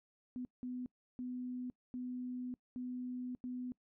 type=tone bursts at uneven times; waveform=sine; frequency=250 Hz; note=B3; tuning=21 cents sharp; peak=-39 dBFS; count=6; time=0.36-0.45 / 0.63-0.86 / 1.19-1.7 / 1.94-2.54 / 2.76-3.35 / 3.44-3.72 s; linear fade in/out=0 ms; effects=noise-tail reverb RT60 0.1 s tail -24 dB re dry